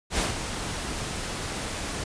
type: noise with ADSR envelope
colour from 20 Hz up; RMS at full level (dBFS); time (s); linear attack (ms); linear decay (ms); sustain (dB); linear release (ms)
pink; -24; 0.1-2.04; 80; 160; -8; 5
effects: resampled to 22050 Hz